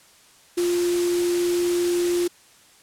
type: tone in noise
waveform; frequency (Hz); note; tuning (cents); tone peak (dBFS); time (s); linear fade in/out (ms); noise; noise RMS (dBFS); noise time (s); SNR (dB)
sine; 350; F4; +4; -19; 0.57-2.28; 10; white; -31; 0.57-2.28; +9
effects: white hiss -53 dBFS RMS until 2.82 s + low-pass 10000 Hz 12 dB/octave